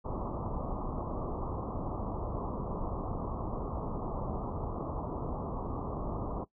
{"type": "low-pass noise", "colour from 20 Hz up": "pink", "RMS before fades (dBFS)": -36, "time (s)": [0.04, 6.45], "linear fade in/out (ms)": 20, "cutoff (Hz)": 1200, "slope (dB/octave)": 96, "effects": ["noise-tail reverb RT60 0.1 s tail -19 dB re dry"]}